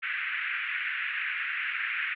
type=band-pass noise; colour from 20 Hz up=pink; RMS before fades=-32 dBFS; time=0.02-2.15 s; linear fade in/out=20 ms; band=1500 to 2600 Hz; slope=48 dB/octave; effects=none